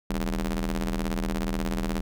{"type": "ring-modulated tone", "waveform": "sawtooth", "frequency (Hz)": 82.2, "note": "E2", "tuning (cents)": -4, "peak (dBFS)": -19, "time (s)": [0.1, 2.01], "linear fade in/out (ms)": 0, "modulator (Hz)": 115, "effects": []}